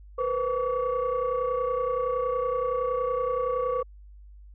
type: tone cluster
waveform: sine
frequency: 478.3 / 509 / 1139 Hz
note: A#4 / C5 / C#6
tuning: +44 / -48 / +47 cents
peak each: -29 / -26 / -29 dBFS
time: 0.18-3.83 s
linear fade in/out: 10 ms
effects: tanh soft clip ceiling -18 dBFS + added 50 Hz sine -45 dBFS peak until 4.54 s